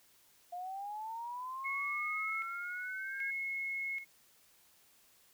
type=linear sweep; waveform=sine; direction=up; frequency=698.5 to 1642 Hz; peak=-39 dBFS; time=0.52-3.31 s; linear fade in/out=10 ms
type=tone with tremolo; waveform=sine; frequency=2174 Hz; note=C#7; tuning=34 cents flat; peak=-35 dBFS; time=1.64-4.05 s; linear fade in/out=20 ms; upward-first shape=square; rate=0.64 Hz; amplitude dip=65%
effects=white hiss -66 dBFS RMS until 5.33 s